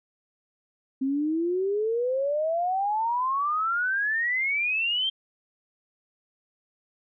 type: exponential sweep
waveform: sine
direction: up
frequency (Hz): 261.6 to 3194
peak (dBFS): -23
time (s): 1.01-5.1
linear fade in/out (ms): 10
effects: none

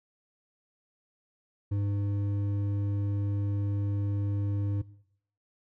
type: tone with hard clipping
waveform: sine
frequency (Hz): 101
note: G#2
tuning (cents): -48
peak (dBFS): -28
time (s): 1.71-4.82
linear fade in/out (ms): 10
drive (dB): 7
effects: noise-tail reverb RT60 0.7 s tail -20 dB re dry

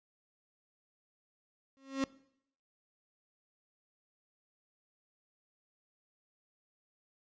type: tone with exponential growth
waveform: 35% pulse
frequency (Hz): 270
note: C#4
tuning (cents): -45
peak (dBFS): -25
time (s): 1.77-2.04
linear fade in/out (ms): 0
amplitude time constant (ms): 57
effects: noise-tail reverb RT60 0.7 s tail -21 dB re dry + resampled to 16000 Hz

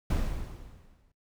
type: noise with exponential decay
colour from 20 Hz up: brown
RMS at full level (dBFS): -25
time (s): 0.1-1.12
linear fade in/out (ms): 5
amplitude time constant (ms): 220
effects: noise-tail reverb RT60 0.1 s tail -19 dB re dry

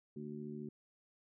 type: harmonic tone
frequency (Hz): 74.2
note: D2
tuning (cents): +18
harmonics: 2 / 3 / 4 / 5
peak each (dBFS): -49 / -45 / -53 / -48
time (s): 0.16-0.69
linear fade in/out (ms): 5
effects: none

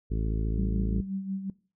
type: harmonic tone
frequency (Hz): 54.4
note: A1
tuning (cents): -19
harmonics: 1 / 2 / 3 / 4 / 5 / 6 / 7 / 8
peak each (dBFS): -27 / -33 / -37 / -39 / -41 / -43 / -44 / -45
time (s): 0.1-1.02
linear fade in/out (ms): 20
type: tone with tremolo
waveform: sine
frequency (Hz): 193.1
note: G3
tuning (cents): -26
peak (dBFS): -28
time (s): 0.57-1.5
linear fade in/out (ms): 2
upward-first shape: sine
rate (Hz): 5.6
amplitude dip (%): 65
effects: noise-tail reverb RT60 0.4 s tail -22 dB re dry

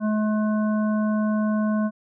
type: harmonic tone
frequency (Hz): 213.8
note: A3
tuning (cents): -49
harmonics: 1 / 3 / 5 / 7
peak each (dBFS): -20 / -30 / -34 / -37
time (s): 0-1.91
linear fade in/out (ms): 50
effects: none

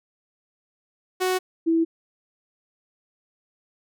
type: tone pair in turn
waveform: sawtooth / sine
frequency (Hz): 370 / 328.6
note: F#4 / E4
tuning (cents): 0 / -5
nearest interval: major second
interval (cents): 205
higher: first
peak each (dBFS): -17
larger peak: neither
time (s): 1.2-1.39 / 1.66-1.85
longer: neither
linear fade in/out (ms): 20
effects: none

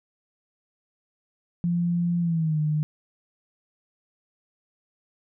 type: tone with pitch glide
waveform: sine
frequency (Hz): 172.9 to 152.27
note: F3 to D#3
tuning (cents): -17 to -37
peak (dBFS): -21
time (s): 1.64-2.83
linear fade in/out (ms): 0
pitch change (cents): -220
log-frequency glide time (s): 2.2-2.59
effects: none

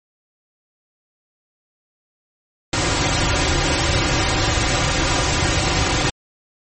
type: noise with comb filter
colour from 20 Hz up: pink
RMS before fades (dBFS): -18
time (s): 2.73-6.1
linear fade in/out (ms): 2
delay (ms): 4.6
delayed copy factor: -0.75
effects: MP3 32 kbps

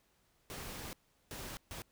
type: noise bursts at uneven times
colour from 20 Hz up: pink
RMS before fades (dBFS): -45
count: 3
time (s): 0.5-0.93 / 1.31-1.57 / 1.71-1.82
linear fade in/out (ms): 0
effects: pink hiss -73 dBFS RMS until 1.91 s

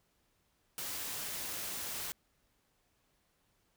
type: noise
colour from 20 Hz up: white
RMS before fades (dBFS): -40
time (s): 0.78-2.12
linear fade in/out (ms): 0
effects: pink hiss -75 dBFS RMS until 3.76 s

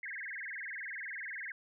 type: tone with vibrato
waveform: sine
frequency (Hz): 1865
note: A#6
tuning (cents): 0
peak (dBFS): -39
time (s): 0.03-1.52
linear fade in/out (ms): 2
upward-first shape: sine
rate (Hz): 20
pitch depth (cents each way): 290
effects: none

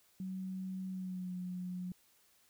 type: tone with pitch glide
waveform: sine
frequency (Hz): 187.9 to 181.08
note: F#3 to F#3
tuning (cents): +27 to -37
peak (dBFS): -38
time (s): 0.2-1.92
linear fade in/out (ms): 2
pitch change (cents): -64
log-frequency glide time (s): 0.89-1.34
effects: white hiss -69 dBFS RMS until 2.49 s

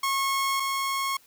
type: tone pair in turn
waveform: sawtooth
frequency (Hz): 1090 / 1090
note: C#6 / C#6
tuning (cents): -29 / -29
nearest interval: unison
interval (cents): 0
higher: neither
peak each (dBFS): -20 / -22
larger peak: first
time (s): 0.03-0.6 / 0.6-1.17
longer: neither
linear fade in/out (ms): 5
effects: white hiss -58 dBFS RMS until 1.26 s

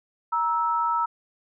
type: tone pair together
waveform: sine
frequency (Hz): 941 / 1312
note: A#5 / E6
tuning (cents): +16 / -9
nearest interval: tritone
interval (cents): 575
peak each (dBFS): -24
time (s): 0.32-1.06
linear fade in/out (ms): 10
effects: none

